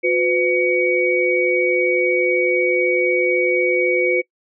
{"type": "tone cluster", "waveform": "sine", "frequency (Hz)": [360.2, 504, 2254], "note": ["F#4", "B4", "C#7"], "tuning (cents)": [-46, 35, 28], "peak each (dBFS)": -19, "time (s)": [0.03, 4.22], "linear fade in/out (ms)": 20, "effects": ["noise-tail reverb RT60 0.1 s tail -23 dB re dry"]}